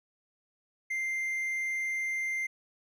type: tone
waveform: triangle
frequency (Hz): 2093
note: C7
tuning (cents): 0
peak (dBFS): -28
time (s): 0.9-2.47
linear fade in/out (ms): 10
effects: none